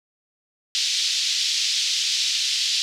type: band-pass noise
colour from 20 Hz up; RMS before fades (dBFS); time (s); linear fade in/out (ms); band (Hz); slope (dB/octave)
pink; -23; 0.75-2.82; 0; 3300 to 5700; 24
effects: none